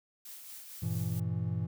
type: noise with tremolo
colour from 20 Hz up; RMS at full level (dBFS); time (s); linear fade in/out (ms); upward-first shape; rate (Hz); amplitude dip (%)
blue; -46; 0.25-1.2; 5; sine; 4.4; 35
type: chord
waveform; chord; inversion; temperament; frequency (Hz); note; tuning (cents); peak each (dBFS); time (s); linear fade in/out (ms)
triangle; E diminished; first; just; 98.89 / 118.67 / 164.81; G2 / Bb2 / E3; +16 / +31 / 0; -33; 0.82-1.67; 10
effects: none